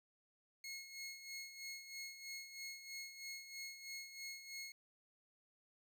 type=tone with tremolo; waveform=20% pulse; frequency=2168 Hz; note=C#7; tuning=39 cents flat; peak=-40 dBFS; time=0.64-4.72 s; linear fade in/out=2 ms; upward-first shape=sine; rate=3.1 Hz; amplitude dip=65%; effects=none